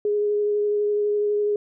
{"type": "tone with vibrato", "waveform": "sine", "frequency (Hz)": 415.3, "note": "G#4", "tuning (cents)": 0, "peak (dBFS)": -19, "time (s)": [0.05, 1.56], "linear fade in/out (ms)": 2, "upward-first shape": "triangle", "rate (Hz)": 12, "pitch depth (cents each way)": 14, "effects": []}